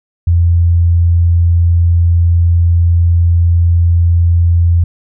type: tone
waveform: sine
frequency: 85.4 Hz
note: F2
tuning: 38 cents flat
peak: -6 dBFS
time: 0.27-4.84 s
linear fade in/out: 5 ms
effects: none